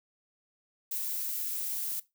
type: noise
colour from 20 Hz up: violet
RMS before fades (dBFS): -34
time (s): 0.91-2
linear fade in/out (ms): 5
effects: noise-tail reverb RT60 0.2 s tail -18 dB re dry